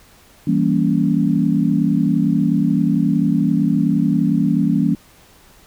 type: chord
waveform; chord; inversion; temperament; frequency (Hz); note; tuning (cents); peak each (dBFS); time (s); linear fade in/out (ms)
sine; E diminished seventh; none; equal with one note detuned; 164.81 / 196 / 233.1 / 280.4; E3 / G3 / Bb3 / Db4; 0 / 0 / 0 / +20; -19; 0.47-4.95; 5
effects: pink hiss -49 dBFS RMS until 5.66 s